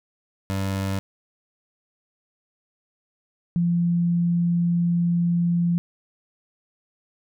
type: tone pair in turn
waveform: 25% pulse / sine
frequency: 97 / 172.19 Hz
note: G2 / F3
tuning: -18 / -24 cents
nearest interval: minor seventh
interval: 994 cents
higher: second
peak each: -20 / -18 dBFS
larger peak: second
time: 0.5-0.99 / 3.56-5.78 s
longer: second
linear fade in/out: 0 ms
effects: none